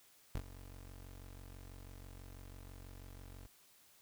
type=tone with ADSR envelope; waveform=25% pulse; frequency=46.11 Hz; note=F#1; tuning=5 cents flat; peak=-31 dBFS; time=0.35-3.47 s; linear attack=3 ms; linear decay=65 ms; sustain=-16 dB; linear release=3 ms; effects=white hiss -66 dBFS RMS until 4.01 s